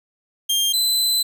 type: tone pair in turn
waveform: sawtooth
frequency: 3200 / 4032 Hz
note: G7 / B7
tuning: +35 / +35 cents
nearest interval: major third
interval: 400 cents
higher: second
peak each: -14 dBFS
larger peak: neither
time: 0.49-0.73 / 0.73-1.23 s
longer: second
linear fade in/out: 10 ms
effects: none